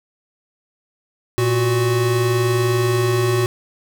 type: tone pair together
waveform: square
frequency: 116.54 / 370 Hz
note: A#2 / F#4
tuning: 0 / 0 cents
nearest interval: octave + minor sixth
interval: 2000 cents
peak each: -19 dBFS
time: 1.38-3.46 s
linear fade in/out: 0 ms
effects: none